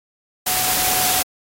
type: tone in noise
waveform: sine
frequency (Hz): 740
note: F#5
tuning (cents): 0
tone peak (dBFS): -26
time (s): 0.46-1.23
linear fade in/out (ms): 10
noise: white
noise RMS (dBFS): -19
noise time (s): 0.46-1.23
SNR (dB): -10
effects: AAC 48 kbps